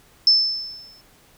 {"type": "tone with exponential decay", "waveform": "sine", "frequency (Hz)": 5274, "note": "E8", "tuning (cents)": 0, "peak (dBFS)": -9, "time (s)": [0.27, 1.01], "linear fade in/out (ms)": 2, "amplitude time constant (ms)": 160, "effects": ["pink hiss -54 dBFS RMS until 1.37 s"]}